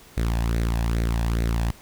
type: tone with flanger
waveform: sawtooth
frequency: 57.1 Hz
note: A#1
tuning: 35 cents flat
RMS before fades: -23 dBFS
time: 0.17-1.71 s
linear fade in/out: 5 ms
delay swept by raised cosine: 0.48 to 1.19 ms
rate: 2.4 Hz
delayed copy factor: +0.6
effects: pink hiss -49 dBFS RMS until 1.81 s